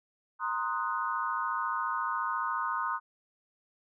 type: chord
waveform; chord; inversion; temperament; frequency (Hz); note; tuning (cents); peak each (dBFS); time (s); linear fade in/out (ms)
sine; C half-diminished seventh; third; equal with one note detuned; 932.3 / 1046.5 / 1248.1 / 1480; Bb5 / C6 / Eb6 / Gb6; 0 / 0 / +5 / 0; -36 / -34 / -33 / -37; 0.39-3; 50
effects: none